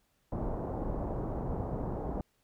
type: low-pass noise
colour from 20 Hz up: pink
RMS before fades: -35 dBFS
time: 0.32-2.21 s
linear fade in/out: 2 ms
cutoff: 860 Hz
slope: 24 dB/octave
effects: pink hiss -74 dBFS RMS until 2.43 s